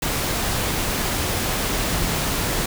sine tone in noise, 165.8 Hz, E3, 10 cents sharp, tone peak -29 dBFS, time 1.92-2.29 s, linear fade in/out 5 ms, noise pink, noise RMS -23 dBFS, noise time 0.02-2.66 s, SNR -9 dB, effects none

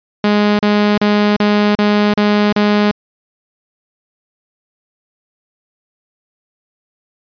sawtooth tone bursts, 207.7 Hz, G#3, in tune, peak -6 dBFS, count 7, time 0.24-2.912 s, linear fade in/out 2 ms, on 350 ms, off 37 ms, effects resampled to 11025 Hz

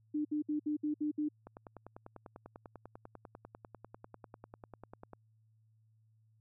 sine tone bursts, 300 Hz, D4, 37 cents sharp, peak -31 dBFS, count 7, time 0.14-1.288 s, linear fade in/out 10 ms, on 110 ms, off 63 ms
click train, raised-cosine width 1 ms, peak -34 dBFS, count 38, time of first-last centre 1.47-5.133 s, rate 10.1 Hz
effects added 110 Hz sine -66 dBFS peak until 6.4 s

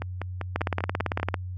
two click trains, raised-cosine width 0.5 ms, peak -10 / -16 dBFS, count 15 / 7, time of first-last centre 0.56-1.342 / 0.02-1.199 s, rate 17.9 / 5.09 Hz, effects added 91 Hz sine -31 dBFS peak until 1.57 s + high-pass 60 Hz 12 dB/octave

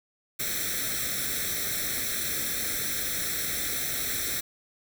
white noise with comb filter, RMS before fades -30 dBFS, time 0.39-4.41 s, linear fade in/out 10 ms, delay 0.52 ms, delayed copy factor +0.9, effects none

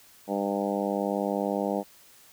harmonic tone, 100.1 Hz, G2, 37 cents sharp, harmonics 2 / 3 / 4 / 5 / 6 / 7 / 8 / 9, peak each -31 / -33 / -35 / -32 / -33 / -36 / -35 / -40 dBFS, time 0.27-1.84 s, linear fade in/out 50 ms, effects white hiss -55 dBFS RMS until 2.32 s

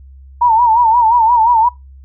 sine tone with vibrato, 926 Hz, A#5, 12 cents flat, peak -7 dBFS, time 0.41-1.69 s, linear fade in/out 10 ms, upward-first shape sine, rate 5.7 Hz, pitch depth 100 cents each way, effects noise-tail reverb RT60 0.2 s tail -22 dB re dry + added 67 Hz sine -35 dBFS peak until 2.04 s

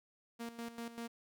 sawtooth tone with tremolo, 233.1 Hz, A#3, in tune, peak -37 dBFS, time 0.39-1.08 s, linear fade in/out 20 ms, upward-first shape square, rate 5.1 Hz, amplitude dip 70%, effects none

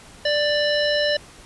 harmonic tone with a mistuned harmonic, 590 Hz, D5, 8 cents sharp, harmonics 1 / 3 / 5 / 7 / 9, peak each -20 / -25 / -27 / -28 / -30 dBFS, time 0.25-1.17 s, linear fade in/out 5 ms, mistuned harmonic 7, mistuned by -41 cents, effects pink hiss -45 dBFS RMS until 1.45 s + resampled to 24000 Hz

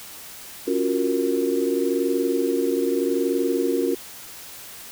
sine chord, Gb major seventh, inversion second, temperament equal, 277.2 / 349.2 / 370 / 466.2 Hz, Db4 / F4 / Gb4 / Bb4, 0 / 0 / 0 / 0 cents, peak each -25 dBFS, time 0.67-3.95 s, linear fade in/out 10 ms, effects white hiss -40 dBFS RMS until 4.91 s

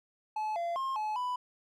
triangle tone with pitch steps, 860 / 685 / 1066 / 856 / 993 Hz, A5 / F5 / C6 / A5 / B5, -40 / -34 / +32 / -48 / +9 cents, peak -29 dBFS, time 0.36-1.36 s, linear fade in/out 5 ms, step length 200 ms, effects none

